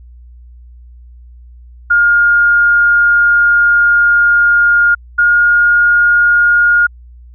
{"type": "tone pair in turn", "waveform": "sine", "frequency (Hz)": [1417, 1425.2], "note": ["F6", "F6"], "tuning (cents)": [25, 35], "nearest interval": "unison", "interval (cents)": 10, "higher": "second", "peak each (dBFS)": -6, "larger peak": "neither", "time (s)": [[1.9, 4.95], [5.18, 6.87]], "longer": "first", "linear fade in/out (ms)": 10, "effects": ["added 60 Hz sine -34 dBFS peak until 7.34 s"]}